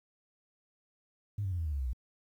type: tone with pitch steps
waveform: sine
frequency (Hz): 102.6 / 95.18 / 88.29 / 81.91 / 75.98 / 70.48 / 65.38 / 60.65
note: G#2 / F#2 / F2 / E2 / D#2 / C#2 / C2 / B1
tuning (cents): -21 / +49 / +19 / -10 / -41 / +29 / -1 / -31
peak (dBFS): -30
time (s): 1.38-1.932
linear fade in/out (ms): 5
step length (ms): 69
effects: tanh soft clip ceiling -26 dBFS + 11-bit